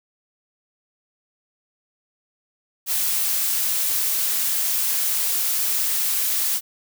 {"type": "noise", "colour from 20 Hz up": "blue", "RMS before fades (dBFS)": -22, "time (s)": [2.86, 6.61], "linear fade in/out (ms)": 50, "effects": []}